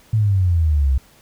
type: exponential sweep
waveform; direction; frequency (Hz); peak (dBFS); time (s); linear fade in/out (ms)
sine; down; 112.2 to 64; -13; 0.13-0.98; 5
effects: pink hiss -51 dBFS RMS until 1.21 s